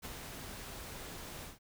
pink noise with ADSR envelope, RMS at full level -42 dBFS, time 0.02-1.59 s, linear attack 30 ms, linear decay 29 ms, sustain -4 dB, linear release 150 ms, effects none

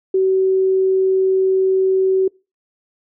sine tone, 379.5 Hz, F#4, 44 cents sharp, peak -12 dBFS, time 0.14-2.28 s, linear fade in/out 5 ms, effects noise-tail reverb RT60 0.3 s tail -26 dB re dry

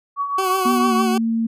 sine tone with tremolo, 1128 Hz, C#6, 30 cents sharp, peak -17 dBFS, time 0.16-1.05 s, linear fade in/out 50 ms, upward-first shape triangle, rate 6.2 Hz, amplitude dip 65%
20% pulse tone with vibrato, 375.9 Hz, F#4, 27 cents sharp, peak -15 dBFS, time 0.38-1.18 s, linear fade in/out 5 ms, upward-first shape sine, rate 6.6 Hz, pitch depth 41 cents each way
violet noise, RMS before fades -32 dBFS, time 0.43-0.79 s, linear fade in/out 10 ms
sine tone with pitch glide, 242.2 to 227.3 Hz, B3 to A#3, -34 to -43 cents, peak -17 dBFS, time 0.65-1.47 s, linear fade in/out 10 ms, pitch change -109 cents, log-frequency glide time 0.86-0.94 s
effects resampled to 32000 Hz

